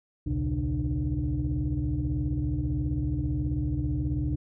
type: tone cluster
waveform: sine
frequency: 62.3 / 77.3 / 120.3 / 138.7 / 299.3 Hz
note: B1 / D#2 / B2 / C#3 / D4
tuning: +16 / -11 / -45 / +1 / +33 cents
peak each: -31 dBFS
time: 0.26-4.36 s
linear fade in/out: 10 ms
effects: tanh soft clip ceiling -19 dBFS